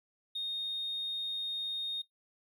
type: tone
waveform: triangle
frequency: 3699 Hz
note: A#7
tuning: 14 cents flat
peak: -30 dBFS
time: 0.35-2.02 s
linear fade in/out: 10 ms
effects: noise-tail reverb RT60 0.1 s tail -18 dB re dry + tanh soft clip ceiling -31 dBFS